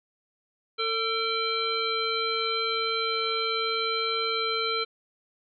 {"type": "harmonic tone with a mistuned harmonic", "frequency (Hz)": 449.8, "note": "A4", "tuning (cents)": 38, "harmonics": [1, 3, 5, 7, 9], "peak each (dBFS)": [-31, -30, -33, -34, -31], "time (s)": [0.78, 4.85], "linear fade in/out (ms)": 20, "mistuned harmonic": 5, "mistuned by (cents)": 61, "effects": []}